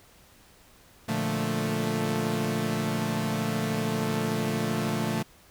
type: chord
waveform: sawtooth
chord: Bb major seventh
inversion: none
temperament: equal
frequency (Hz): 116.54 / 146.83 / 174.61 / 220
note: Bb2 / D3 / F3 / A3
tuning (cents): 0 / 0 / 0 / 0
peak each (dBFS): -30 / -29 / -29 / -25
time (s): 1.08-5.23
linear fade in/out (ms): 10
effects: pink hiss -56 dBFS RMS until 5.5 s